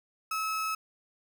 35% pulse tone, 1294 Hz, E6, 32 cents flat, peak -28 dBFS, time 0.31-0.75 s, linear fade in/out 5 ms, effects none

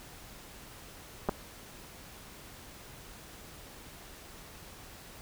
clicks, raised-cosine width 1 ms, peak -15 / -15 dBFS, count 2, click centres 1.288 / 1.293 s, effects pink hiss -50 dBFS RMS until 5.21 s

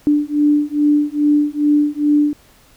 sine beating tone pair, 293.7 / 296.1 Hz, D4 / D4, 0 / +14 cents, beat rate 2.4 Hz, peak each -15 dBFS, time 0.07-2.33 s, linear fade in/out 0 ms, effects pink hiss -50 dBFS RMS until 2.76 s

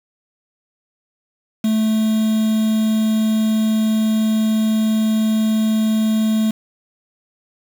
triangle tone with quantisation, 218.5 Hz, A3, 12 cents flat, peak -12 dBFS, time 1.64-6.51 s, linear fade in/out 5 ms, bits 5, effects none

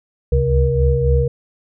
sine tone cluster, 68 / 71.7 / 133.8 / 474.9 Hz, C#2 / D2 / C3 / A#4, -33 / -41 / +39 / +32 cents, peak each -18 dBFS, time 0.32-1.28 s, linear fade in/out 5 ms, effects none

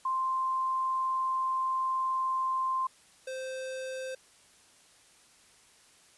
sine / square tone pair in turn, 1046.5 / 521.4 Hz, C6 / C5, 0 / -6 cents, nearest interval octave, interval 1206 cents, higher first, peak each -27 / -36 dBFS, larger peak first, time 0.05-2.87 / 3.27-4.15 s, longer first, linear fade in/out 5 ms, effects white hiss -60 dBFS RMS until 6.17 s + resampled to 24000 Hz

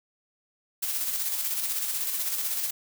blue noise with tremolo, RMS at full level -28 dBFS, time 0.82-2.71 s, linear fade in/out 10 ms, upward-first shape square, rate 16 Hz, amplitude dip 35%, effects none

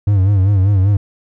triangle tone with vibrato, 98 Hz, G2, in tune, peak -7 dBFS, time 0.07-0.97 s, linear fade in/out 5 ms, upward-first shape sine, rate 5.1 Hz, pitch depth 95 cents each way, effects none

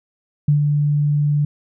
sine tone with ADSR envelope, 146.83 Hz, D3, in tune, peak -10 dBFS, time 0.48-1.45 s, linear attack 5 ms, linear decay 110 ms, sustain -4 dB, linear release 4 ms, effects none

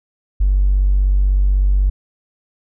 triangle tone with tanh clipping, 48.09 Hz, G1, 32 cents flat, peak -10 dBFS, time 0.4-1.9 s, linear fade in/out 10 ms, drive 1 dB, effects none

